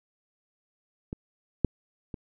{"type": "clicks", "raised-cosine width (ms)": 3, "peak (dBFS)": [-21, -8, -23], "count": 3, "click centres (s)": [1.129, 1.647, 2.142], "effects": []}